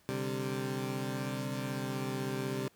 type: chord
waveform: 20% pulse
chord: C suspended second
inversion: none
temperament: equal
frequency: 130.81 / 146.83 / 196 Hz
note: C3 / D3 / G3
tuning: 0 / 0 / 0 cents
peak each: -31 / -36 / -34 dBFS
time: 0.09-2.68 s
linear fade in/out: 0 ms
effects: pink hiss -66 dBFS RMS until 2.75 s + high-pass 80 Hz 12 dB/octave